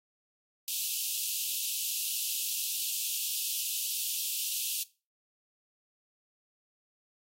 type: high-pass noise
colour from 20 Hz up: white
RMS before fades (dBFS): -33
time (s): 0.68-4.83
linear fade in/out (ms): 0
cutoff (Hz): 2600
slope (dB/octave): 96
effects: noise-tail reverb RT60 0.3 s tail -19 dB re dry + AAC 48 kbps